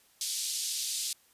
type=band-pass noise; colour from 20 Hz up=pink; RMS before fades=-34 dBFS; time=0.21-1.13 s; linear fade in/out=2 ms; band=3800 to 11000 Hz; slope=24 dB/octave; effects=white hiss -64 dBFS RMS until 1.33 s + resampled to 32000 Hz